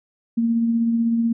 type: tone with tremolo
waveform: sine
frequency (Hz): 230.9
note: A#3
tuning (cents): -16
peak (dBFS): -15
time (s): 0.37-1.33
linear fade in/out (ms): 10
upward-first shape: triangle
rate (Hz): 16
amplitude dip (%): 35
effects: none